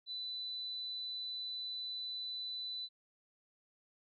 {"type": "tone", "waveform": "sine", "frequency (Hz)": 3992, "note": "B7", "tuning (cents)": 18, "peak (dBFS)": -39, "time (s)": [0.06, 2.89], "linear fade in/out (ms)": 50, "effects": []}